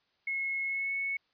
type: tone with pitch glide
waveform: sine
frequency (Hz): 2175 to 2207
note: C#7 to C#7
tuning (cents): -33 to -8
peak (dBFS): -30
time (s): 0.27-1.17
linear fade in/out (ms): 5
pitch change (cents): +25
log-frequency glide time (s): 0.65-0.93
effects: white hiss -73 dBFS RMS until 1.33 s + resampled to 11025 Hz